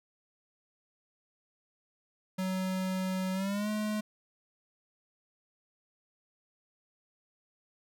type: tone with pitch glide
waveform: square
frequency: 187.2 to 212.6 Hz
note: F#3 to G#3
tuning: +20 to +41 cents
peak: -31 dBFS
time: 2.38-4.01 s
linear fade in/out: 10 ms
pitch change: +221 cents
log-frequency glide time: 3.33-3.69 s
effects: none